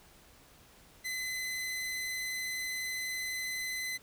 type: tone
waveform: sawtooth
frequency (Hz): 2028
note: B6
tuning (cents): +45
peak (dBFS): -31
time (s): 1.04-3.98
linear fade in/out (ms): 20
effects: pink hiss -59 dBFS RMS until 4.02 s